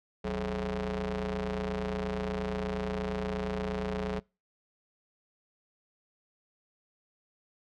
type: ring-modulated tone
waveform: sawtooth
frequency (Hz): 117.1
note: A#2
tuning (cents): +8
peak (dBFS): -24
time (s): 0.24-4.2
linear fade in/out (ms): 10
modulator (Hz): 307
effects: noise-tail reverb RT60 0.3 s tail -26 dB re dry + low-pass 4000 Hz 12 dB/octave